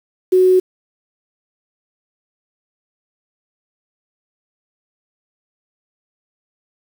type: tone with quantisation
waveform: sine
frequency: 370 Hz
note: F#4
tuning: in tune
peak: -8 dBFS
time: 0.32-0.6 s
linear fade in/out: 10 ms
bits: 6
effects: none